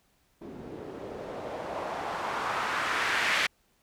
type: noise with low-pass filter sweep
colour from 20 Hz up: blue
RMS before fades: -32 dBFS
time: 0.41-3.47 s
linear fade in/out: 10 ms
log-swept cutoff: 280 to 2200 Hz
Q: 1.6
effects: pink hiss -69 dBFS RMS until 3.82 s